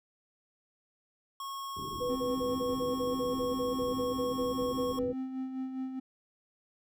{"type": "tone", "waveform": "square", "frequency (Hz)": 1094, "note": "C#6", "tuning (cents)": -23, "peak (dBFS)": -38, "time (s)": [1.4, 4.99], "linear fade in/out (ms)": 2}
{"type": "low-pass noise", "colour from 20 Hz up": "white", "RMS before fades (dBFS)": -44, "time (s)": [1.76, 5.14], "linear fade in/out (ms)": 10, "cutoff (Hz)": 420, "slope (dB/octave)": 96}
{"type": "tone bursts", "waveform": "sine", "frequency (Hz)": 493.9, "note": "B4", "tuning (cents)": 0, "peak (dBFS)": -30, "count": 16, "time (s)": [2, 5.13], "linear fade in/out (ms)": 20, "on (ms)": 160, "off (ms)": 38}
{"type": "tone with tremolo", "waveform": "triangle", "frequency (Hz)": 261.3, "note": "C4", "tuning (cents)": -2, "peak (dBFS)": -30, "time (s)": [2.09, 6], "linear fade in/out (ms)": 10, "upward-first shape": "sine", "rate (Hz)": 4.9, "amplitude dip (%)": 50}
{"effects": []}